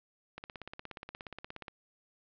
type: click train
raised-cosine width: 0.3 ms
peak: -26 dBFS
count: 23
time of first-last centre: 0.38-1.682 s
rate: 16.9 Hz
effects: low-pass 4000 Hz 12 dB/octave